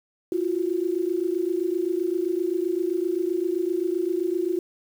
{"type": "tone pair together", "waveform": "sine", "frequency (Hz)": [339.6, 367.3], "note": ["F4", "F#4"], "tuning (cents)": [-48, -13], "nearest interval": "minor second", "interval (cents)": 135, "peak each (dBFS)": -25, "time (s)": [0.32, 4.59], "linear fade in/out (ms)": 2, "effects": ["8-bit"]}